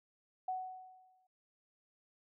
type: tone with exponential decay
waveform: sine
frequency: 745 Hz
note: F#5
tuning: 12 cents sharp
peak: -33 dBFS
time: 0.48-1.27 s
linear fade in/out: 5 ms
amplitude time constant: 170 ms
effects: none